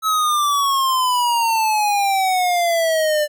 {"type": "exponential sweep", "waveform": "square", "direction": "down", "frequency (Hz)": [1299, 591], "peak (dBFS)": -16, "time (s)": [0.02, 3.28], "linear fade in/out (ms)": 50, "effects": []}